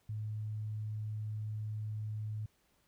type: tone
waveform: sine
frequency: 107.3 Hz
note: A2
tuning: 43 cents flat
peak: -36 dBFS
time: 0.09-2.46 s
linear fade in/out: 5 ms
effects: pink hiss -73 dBFS RMS until 2.87 s